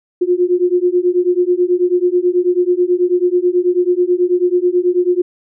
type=beating tone pair; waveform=sine; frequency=352.9 / 362.1 Hz; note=F4 / F#4; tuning=+18 / -37 cents; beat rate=9.2 Hz; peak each=-14 dBFS; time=0.21-5.22 s; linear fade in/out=10 ms; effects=none